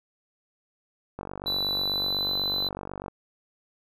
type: click train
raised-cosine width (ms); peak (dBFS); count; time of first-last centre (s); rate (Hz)
1; -21; 92; 1.19-3.082; 48.1
type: tone with pitch glide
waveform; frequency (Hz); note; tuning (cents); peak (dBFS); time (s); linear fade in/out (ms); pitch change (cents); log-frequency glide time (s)
triangle; 3969 to 4015; B7 to B7; +8 to +28; -24; 1.46-2.69; 10; +20; 1.76-2.33
effects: none